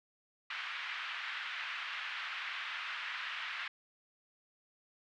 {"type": "band-pass noise", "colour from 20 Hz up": "pink", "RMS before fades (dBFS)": -41, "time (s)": [0.5, 3.68], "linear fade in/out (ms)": 5, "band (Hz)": [1300, 3200], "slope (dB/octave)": 24, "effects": []}